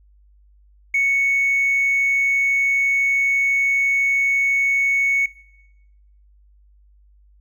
triangle tone with hard clipping, 2217 Hz, C#7, in tune, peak -15 dBFS, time 0.94-5.26 s, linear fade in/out 5 ms, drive 2 dB, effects noise-tail reverb RT60 1.0 s tail -21 dB re dry + added 50 Hz sine -50 dBFS peak until 7.4 s

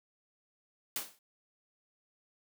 white noise with exponential decay, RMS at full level -32 dBFS, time 0.96-1.19 s, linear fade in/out 2 ms, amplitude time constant 48 ms, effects high-pass 150 Hz 12 dB/octave

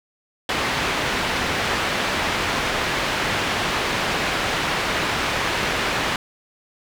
white low-pass noise, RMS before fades -23 dBFS, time 0.49-6.16 s, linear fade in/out 2 ms, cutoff 2500 Hz, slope 12 dB/octave, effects none

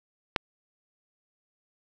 click, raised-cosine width 0.3 ms, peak -7 dBFS, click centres 0.362 s, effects none

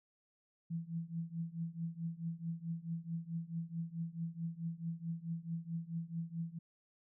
sine tone with tremolo, 166.4 Hz, E3, 17 cents sharp, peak -34 dBFS, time 0.7-6.59 s, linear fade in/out 10 ms, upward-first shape triangle, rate 4.6 Hz, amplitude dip 95%, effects none

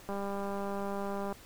click train, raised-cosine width 1 ms, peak -24 dBFS, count 247, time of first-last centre 0.09-1.326 s, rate 199 Hz, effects pink hiss -54 dBFS RMS until 1.45 s

